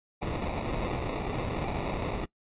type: noise with sample-and-hold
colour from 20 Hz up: pink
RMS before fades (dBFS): -32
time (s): 0.21-2.26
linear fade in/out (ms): 20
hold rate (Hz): 1575
effects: noise-tail reverb RT60 0.1 s tail -22 dB re dry + resampled to 8000 Hz